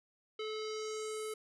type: tone with low-pass filter sweep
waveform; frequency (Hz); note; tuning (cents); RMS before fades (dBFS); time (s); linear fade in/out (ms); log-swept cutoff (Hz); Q
square; 432.7; A4; -29; -40; 0.39-1.34; 5; 3500 to 11000; 2.9
effects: none